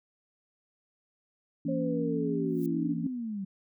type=chord; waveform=sine; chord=A# diminished; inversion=second; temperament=just; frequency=167.82 / 233.1 / 279.7 Hz; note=E3 / A#3 / C#4; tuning=+31 / 0 / +16 cents; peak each=-33 / -34 / -31 dBFS; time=1.65-3.07 s; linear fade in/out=5 ms
type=linear sweep; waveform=sine; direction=down; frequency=540 to 187.3 Hz; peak=-32 dBFS; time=1.68-3.45 s; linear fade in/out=10 ms
type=noise with exponential growth; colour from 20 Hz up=violet; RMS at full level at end=-47 dBFS; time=2.44-2.66 s; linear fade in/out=1 ms; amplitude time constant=47 ms
effects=none